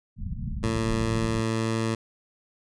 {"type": "low-pass noise", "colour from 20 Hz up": "pink", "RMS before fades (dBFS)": -32, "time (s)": [0.16, 1.44], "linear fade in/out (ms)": 50, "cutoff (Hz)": 230, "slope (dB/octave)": 96}
{"type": "tone", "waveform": "15% pulse", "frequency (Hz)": 112.4, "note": "A2", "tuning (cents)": 37, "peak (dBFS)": -18, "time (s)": [0.63, 1.95], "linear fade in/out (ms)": 5}
{"effects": ["resampled to 22050 Hz"]}